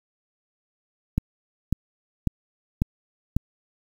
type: click train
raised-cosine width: 5 ms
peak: -8 dBFS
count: 5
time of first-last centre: 1.18-3.366 s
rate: 1.83 Hz
effects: 7-bit